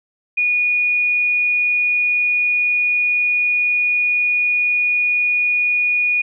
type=tone; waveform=sine; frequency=2454 Hz; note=D#7; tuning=25 cents flat; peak=-14 dBFS; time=0.37-6.22 s; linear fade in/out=10 ms; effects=none